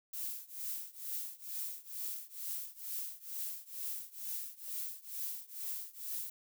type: noise with tremolo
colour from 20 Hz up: violet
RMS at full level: -38 dBFS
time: 0.13-6.3 s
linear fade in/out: 5 ms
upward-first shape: triangle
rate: 2.2 Hz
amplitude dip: 95%
effects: none